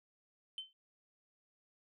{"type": "tone with exponential decay", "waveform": "sine", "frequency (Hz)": 3080, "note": "G7", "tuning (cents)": -31, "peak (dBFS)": -35, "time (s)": [0.58, 0.73], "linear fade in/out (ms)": 1, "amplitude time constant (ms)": 31, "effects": ["tanh soft clip ceiling -36 dBFS"]}